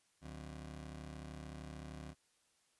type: ring-modulated tone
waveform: 25% pulse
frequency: 110 Hz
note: A2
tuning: in tune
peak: -40 dBFS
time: 0.21-2.15 s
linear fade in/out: 50 ms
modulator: 38.4 Hz
effects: white hiss -75 dBFS RMS until 2.79 s + resampled to 24000 Hz